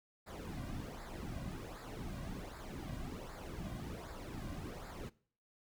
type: noise with flanger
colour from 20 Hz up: brown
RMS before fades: -45 dBFS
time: 0.26-5.1 s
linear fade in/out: 20 ms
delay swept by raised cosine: 0.33 to 2.33 ms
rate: 1.3 Hz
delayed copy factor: -0.7
effects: noise-tail reverb RT60 0.5 s tail -21 dB re dry